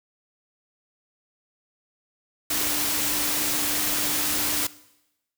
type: tone in noise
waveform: sine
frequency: 297 Hz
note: D4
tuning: 20 cents sharp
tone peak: -36 dBFS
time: 2.5-4.67 s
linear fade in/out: 5 ms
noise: white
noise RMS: -25 dBFS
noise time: 2.5-4.67 s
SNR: -14 dB
effects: noise-tail reverb RT60 0.9 s tail -19 dB re dry